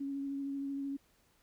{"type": "tone with vibrato", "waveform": "sine", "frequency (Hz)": 277.2, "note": "C#4", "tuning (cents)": 0, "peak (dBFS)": -35, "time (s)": [0, 0.97], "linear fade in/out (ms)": 10, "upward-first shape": "triangle", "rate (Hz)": 13, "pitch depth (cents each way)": 19, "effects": ["pink hiss -70 dBFS RMS until 1.42 s"]}